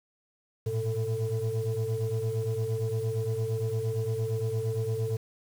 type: tone cluster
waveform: sine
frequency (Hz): 108.6 / 117.3 / 444.9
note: A2 / A#2 / A4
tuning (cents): -22 / +11 / +19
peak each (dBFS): -30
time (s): 0.66-5.17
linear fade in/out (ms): 10
effects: tanh soft clip ceiling -22 dBFS + 8-bit